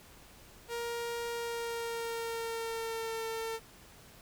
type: tone with pitch glide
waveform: sawtooth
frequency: 470 to 450.6 Hz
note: A#4 to A4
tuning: +14 to +41 cents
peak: -31 dBFS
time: 0.68-3.6 s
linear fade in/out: 50 ms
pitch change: -73 cents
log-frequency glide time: 1.3-3.18 s
effects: pink hiss -56 dBFS RMS until 4.21 s